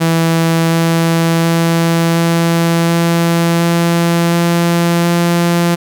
sawtooth tone with pitch steps, 164.81 / 165.76 / 166.72 / 167.69 / 168.66 / 169.64 / 170.62 / 171.61 Hz, E3 / E3 / E3 / E3 / E3 / E3 / F3 / F3, 0 / +10 / +20 / +30 / +40 / +50 / -40 / -30 cents, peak -6 dBFS, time 0-5.76 s, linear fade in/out 20 ms, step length 720 ms, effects none

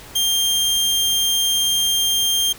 sawtooth tone, 3191 Hz, G7, 30 cents sharp, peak -13 dBFS, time 0.15-2.53 s, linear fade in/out 10 ms, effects pink hiss -40 dBFS RMS until 2.58 s

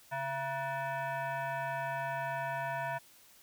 sine tone with frequency modulation, 138.59 Hz, C#3, in tune, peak -33 dBFS, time 0.11-2.99 s, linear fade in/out 20 ms, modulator 814 Hz, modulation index 1.9, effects white hiss -60 dBFS RMS until 3.42 s

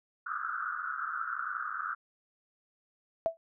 white band-pass noise, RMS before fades -36 dBFS, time 0.26-1.95 s, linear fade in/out 10 ms, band 1200 to 1500 Hz, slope 96 dB/octave
sine tone with exponential decay, 659.3 Hz, E5, in tune, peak -21 dBFS, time 3.26-3.37 s, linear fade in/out 0 ms, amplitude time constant 22 ms
effects none

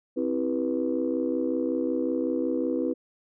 sine chord, C major seventh, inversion none, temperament just, 261.6 / 327 / 392.4 / 490.5 Hz, C4 / E4 / G4 / B4, 0 / -14 / +2 / -12 cents, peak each -28 / -28 / -34 / -29 dBFS, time 0.16-2.94 s, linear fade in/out 20 ms, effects tanh soft clip ceiling -15 dBFS

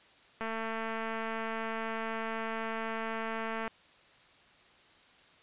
click train, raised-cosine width 0.5 ms, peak -22 dBFS, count 733, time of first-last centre 0.41-3.678 s, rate 224 Hz, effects white hiss -60 dBFS RMS until 5.42 s + resampled to 8000 Hz

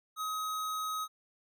square tone, 1266 Hz, D#6, 30 cents sharp, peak -34 dBFS, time 0.16-1.08 s, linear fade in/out 50 ms, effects none

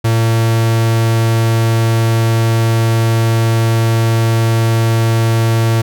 45% pulse tone, 113.8 Hz, A#2, 41 cents flat, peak -10 dBFS, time 0.04-5.82 s, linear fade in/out 10 ms, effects none

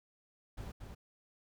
brown noise with echo, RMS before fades -44 dBFS, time 0.57-0.72 s, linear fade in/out 10 ms, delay 230 ms, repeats 1, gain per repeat -4 dB, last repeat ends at 0.95 s, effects none

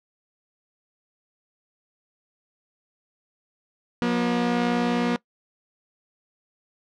sawtooth tone pair together, 179.8 / 240 Hz, F#3 / B3, -49 / -49 cents, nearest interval perfect fourth, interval 500 cents, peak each -23 / -18 dBFS, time 4.02-5.16 s, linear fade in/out 0 ms, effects noise-tail reverb RT60 0.1 s tail -22 dB re dry + low-pass 4000 Hz 12 dB/octave

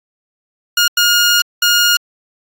15% pulse tone bursts at uneven times, 1426 Hz, F6, 36 cents sharp, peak -3 dBFS, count 3, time 0.77-0.88 / 0.97-1.42 / 1.62-1.97 s, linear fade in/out 5 ms, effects AAC 64 kbps

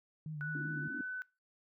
sine tone with vibrato, 151.4 Hz, D#3, 47 cents flat, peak -39 dBFS, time 0.26-0.88 s, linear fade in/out 2 ms, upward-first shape sine, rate 5.1 Hz, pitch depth 59 cents each way
sine tone with pitch glide, 1480 to 1505 Hz, F#6 to F#6, 0 to +29 cents, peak -38 dBFS, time 0.41-1.22 s, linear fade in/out 0 ms, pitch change +29 cents, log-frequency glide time 0.56-0.96 s
white band-pass noise, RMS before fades -45 dBFS, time 0.55-1.01 s, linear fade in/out 2 ms, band 210 to 330 Hz, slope 96 dB/octave
effects noise-tail reverb RT60 0.3 s tail -23 dB re dry

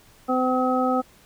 harmonic tone, 255.7 Hz, C4, 40 cents flat, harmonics 1 / 2 / 3 / 5, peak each -23 / -25 / -25 / -26 dBFS, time 0.28-1.02 s, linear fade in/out 20 ms, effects pink hiss -54 dBFS RMS until 1.25 s

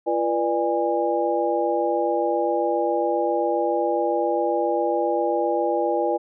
sine tone cluster, 341.8 / 486.6 / 594 / 819 Hz, F4 / B4 / D5 / G#5, -37 / -26 / +20 / -24 cents, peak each -25 dBFS, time 0.06-6.18 s, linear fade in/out 20 ms, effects none

